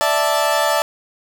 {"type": "chord", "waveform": "30% pulse", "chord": "D suspended second", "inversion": "none", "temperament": "equal", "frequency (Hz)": [587.3, 659.3, 880], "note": ["D5", "E5", "A5"], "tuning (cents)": [0, 0, 0], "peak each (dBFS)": -17, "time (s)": [0.01, 0.82], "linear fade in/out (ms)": 0, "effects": []}